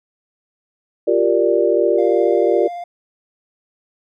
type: chord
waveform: sine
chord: G minor seventh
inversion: third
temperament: equal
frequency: 349.2 / 392 / 466.2 / 587.3 Hz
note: F4 / G4 / Bb4 / D5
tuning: 0 / 0 / 0 / 0 cents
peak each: -18 dBFS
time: 1.07-2.68 s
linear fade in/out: 10 ms
type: tone with vibrato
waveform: triangle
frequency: 698.5 Hz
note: F5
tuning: in tune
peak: -24 dBFS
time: 1.98-2.84 s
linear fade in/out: 5 ms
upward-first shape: square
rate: 18 Hz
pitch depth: 12 cents each way
effects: none